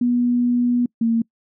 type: tone pair in turn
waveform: sine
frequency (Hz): 243.3 / 229.1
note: B3 / A#3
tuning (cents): -26 / -30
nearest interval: minor second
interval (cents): 104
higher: first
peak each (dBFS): -15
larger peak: neither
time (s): 0.01-0.86 / 1.01-1.22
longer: first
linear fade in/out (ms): 5
effects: noise-tail reverb RT60 0.1 s tail -26 dB re dry